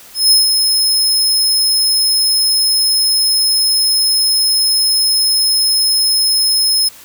sawtooth tone with ADSR envelope, 5170 Hz, E8, 34 cents flat, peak -3 dBFS, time 0.14-6.89 s, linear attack 170 ms, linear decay 150 ms, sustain -5 dB, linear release 11 ms, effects white hiss -39 dBFS RMS until 7.04 s

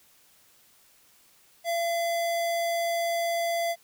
square tone, 679 Hz, F5, 49 cents flat, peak -26 dBFS, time 1.64-3.76 s, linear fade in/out 50 ms, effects white hiss -60 dBFS RMS until 3.83 s

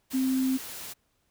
sine tone in noise, 261.6 Hz, C4, in tune, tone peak -23 dBFS, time 0.13-0.58 s, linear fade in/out 20 ms, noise white, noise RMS -40 dBFS, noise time 0.1-0.94 s, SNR +14 dB, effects pink hiss -72 dBFS RMS until 1.3 s

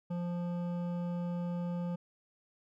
triangle tone with hard clipping, 174.61 Hz, F3, in tune, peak -35 dBFS, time 0.1-1.96 s, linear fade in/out 10 ms, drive 15 dB, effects none

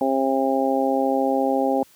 harmonic tone, 134.1 Hz, C3, 43 cents sharp, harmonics 2 / 3 / 4 / 5 / 6, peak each -23 / -27 / -23 / -28 / -24 dBFS, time 0.01-1.83 s, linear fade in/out 2 ms, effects white hiss -54 dBFS RMS until 1.95 s + high-pass 60 Hz 12 dB/octave

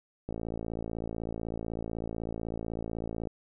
click train, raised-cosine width 2 ms, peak -22 dBFS, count 168, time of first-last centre 0.29-3.272 s, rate 56 Hz, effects none

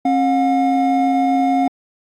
triangle tone pair together, 269.3 / 719 Hz, C#4 / F#5, -50 / -50 cents, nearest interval octave + perfect fourth, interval 1700 cents, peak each -14 dBFS, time 0.05-1.68 s, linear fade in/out 5 ms, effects AAC 48 kbps

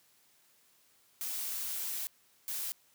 blue noise bursts at uneven times, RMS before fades -37 dBFS, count 2, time 1.21-2.07 / 2.48-2.72 s, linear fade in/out 0 ms, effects white hiss -67 dBFS RMS until 2.94 s + high-pass 80 Hz 12 dB/octave

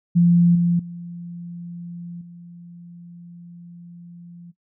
sine tone with level steps, 172.7 Hz, F3, 19 cents flat, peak -11 / -15 / -31 / -38 dBFS, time 0.15-4.52 s, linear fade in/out 20 ms, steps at 0.55 / 0.79 / 2.21 s, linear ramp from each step 5 ms, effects noise-tail reverb RT60 0.1 s tail -18 dB re dry

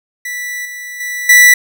45% pulse tone with level steps, 1966 Hz, B6, 8 cents flat, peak -20 / -25 / -19 / -3 dBFS, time 0.25-1.54 s, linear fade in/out 5 ms, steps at 0.65 / 1 / 1.29 s, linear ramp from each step 5 ms, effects none

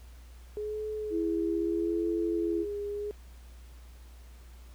sine tone with vibrato, 419 Hz, G#4, 15 cents sharp, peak -32 dBFS, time 0.57-3.11 s, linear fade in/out 0 ms, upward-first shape sine, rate 0.78 Hz, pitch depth 43 cents each way
sine tone with pitch glide, 329.6 to 335.7 Hz, E4 to E4, 0 to +32 cents, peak -28 dBFS, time 1.1-2.66 s, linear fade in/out 50 ms, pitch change +32 cents, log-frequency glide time 1.25-1.77 s
effects added 60 Hz sine -47 dBFS peak until 4.74 s + pink hiss -60 dBFS RMS until 4.74 s

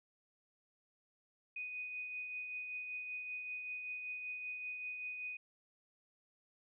sine tone with tremolo, 2489 Hz, D#7, in tune, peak -39 dBFS, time 1.56-5.37 s, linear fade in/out 5 ms, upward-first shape triangle, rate 5.2 Hz, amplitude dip 40%, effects none

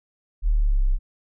sine linear sweep, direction down, 39.56 to 30.87 Hz, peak -16 dBFS, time 0.42-0.99 s, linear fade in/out 50 ms, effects none

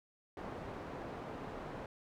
white low-pass noise, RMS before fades -45 dBFS, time 0.37-1.86 s, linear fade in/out 2 ms, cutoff 780 Hz, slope 12 dB/octave, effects none

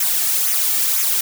blue noise with flanger, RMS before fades -18 dBFS, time 0-1.21 s, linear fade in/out 5 ms, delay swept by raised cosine 0.22 to 2.02 ms, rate 2 Hz, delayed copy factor -0.6, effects none

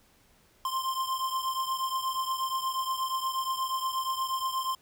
square beating tone pair, 1047 / 1055.4 Hz, C6 / C6, +1 / +15 cents, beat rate 8.4 Hz, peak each -31 / -35 dBFS, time 0.65-4.75 s, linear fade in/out 2 ms, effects pink hiss -63 dBFS RMS until 4.81 s

